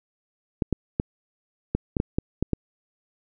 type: clicks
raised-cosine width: 3 ms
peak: -9 dBFS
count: 9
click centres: 0.622 / 0.727 / 0.999 / 1.75 / 1.968 / 2.001 / 2.185 / 2.426 / 2.533 s
effects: none